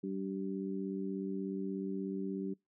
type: harmonic tone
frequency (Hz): 96.6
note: G2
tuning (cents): -25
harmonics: 2 / 3 / 4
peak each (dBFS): -38 / -40 / -41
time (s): 0.03-2.54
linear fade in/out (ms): 10
effects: noise-tail reverb RT60 0.2 s tail -25 dB re dry